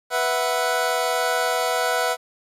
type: chord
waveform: 25% pulse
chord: B suspended fourth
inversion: none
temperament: equal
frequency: 493.9 / 659.3 / 740 Hz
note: B4 / E5 / F#5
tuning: 0 / 0 / 0 cents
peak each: -21 dBFS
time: 0.1-2.17 s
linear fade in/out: 50 ms
effects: resampled to 32000 Hz + 9-bit